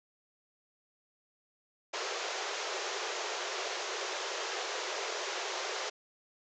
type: band-pass noise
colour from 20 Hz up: pink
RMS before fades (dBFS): -37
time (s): 1.93-5.9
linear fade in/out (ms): 10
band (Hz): 360 to 7100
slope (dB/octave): 96
effects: none